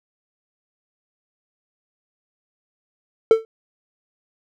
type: tone with exponential decay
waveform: triangle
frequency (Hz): 446.7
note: A4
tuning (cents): +26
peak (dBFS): -3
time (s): 3.31-3.45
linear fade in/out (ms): 1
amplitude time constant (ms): 30
effects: none